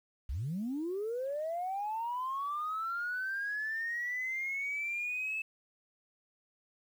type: linear sweep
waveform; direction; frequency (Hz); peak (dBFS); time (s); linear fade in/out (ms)
sine; up; 51.3 to 2625; -32; 0.29-5.42; 5
effects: tanh soft clip ceiling -29 dBFS + 10-bit